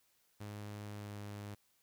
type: tone with pitch glide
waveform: sawtooth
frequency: 103.83 to 102.82 Hz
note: G#2 to G#2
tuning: 0 to -17 cents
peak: -40 dBFS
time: 0.4-1.55 s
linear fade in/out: 10 ms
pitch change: -17 cents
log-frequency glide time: 0.87-1.17 s
effects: white hiss -74 dBFS RMS until 1.82 s